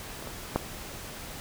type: clicks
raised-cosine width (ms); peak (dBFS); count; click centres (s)
1; -26 / -26 / -10; 3; 0.225 / 0.273 / 0.56
effects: pink hiss -41 dBFS RMS until 1.4 s